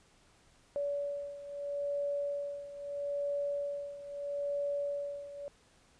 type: beating tone pair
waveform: sine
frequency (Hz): 571 / 571.77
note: D5 / D5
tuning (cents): -49 / -46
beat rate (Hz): 0.77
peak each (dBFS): -35 / -39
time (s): 0.76-5.48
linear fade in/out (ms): 0
effects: pink hiss -65 dBFS RMS until 5.99 s + resampled to 22050 Hz